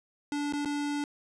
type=tone with dropouts; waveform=square; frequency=290.2 Hz; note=D4; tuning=21 cents flat; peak=-30 dBFS; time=0.32-1.04 s; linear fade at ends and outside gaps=1 ms; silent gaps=0.525-0.535 / 0.649-0.657 s; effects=resampled to 22050 Hz

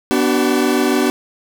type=chord; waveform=40% pulse; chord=B minor; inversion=none; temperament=equal with one note detuned; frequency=246.9 / 293.7 / 379.1 Hz; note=B3 / D4 / F#4; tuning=0 / 0 / +42 cents; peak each=-17 dBFS; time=0.11-1.1 s; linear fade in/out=0 ms; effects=none

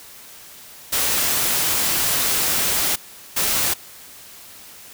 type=noise bursts at uneven times; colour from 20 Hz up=white; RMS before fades=-20 dBFS; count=2; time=0.92-2.96 / 3.36-3.74 s; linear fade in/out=10 ms; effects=white hiss -42 dBFS RMS until 4.93 s

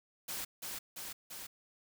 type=noise with echo; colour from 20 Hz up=white; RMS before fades=-40 dBFS; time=0.28-0.45 s; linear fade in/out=10 ms; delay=340 ms; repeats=3; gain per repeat=-2 dB; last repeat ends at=1.47 s; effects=none

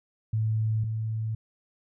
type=tone pair in turn; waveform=sine; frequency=109.8 / 110.5 Hz; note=A2 / A2; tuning=-3 / +8 cents; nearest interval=unison; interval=11 cents; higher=second; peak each=-23 / -27 dBFS; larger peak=first; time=0.33-0.84 / 0.84-1.35 s; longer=neither; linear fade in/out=5 ms; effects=none

